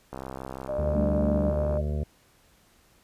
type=click train; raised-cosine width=1 ms; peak=-22 dBFS; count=109; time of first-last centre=0.13-1.771 s; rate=65.8 Hz
type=tone with vibrato; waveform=sine; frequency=602 Hz; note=D5; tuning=43 cents sharp; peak=-27 dBFS; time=0.68-1.82 s; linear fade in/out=20 ms; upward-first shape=sine; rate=12 Hz; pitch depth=10 cents each way
type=harmonic tone; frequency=74.4 Hz; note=D2; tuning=23 cents sharp; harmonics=1 / 2 / 3 / 5 / 6 / 7 / 8 / 9; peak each=-27 / -33 / -37 / -41 / -43 / -44 / -45 / -46 dBFS; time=0.78-2.04 s; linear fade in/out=10 ms
type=chord; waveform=sine; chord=G suspended second; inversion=none; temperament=equal; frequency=196 / 220 / 293.7 Hz; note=G3 / A3 / D4; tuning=0 / 0 / 0 cents; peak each=-28 / -29 / -32 dBFS; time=0.95-1.5 s; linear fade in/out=10 ms
effects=pink hiss -61 dBFS RMS until 3.03 s + resampled to 32000 Hz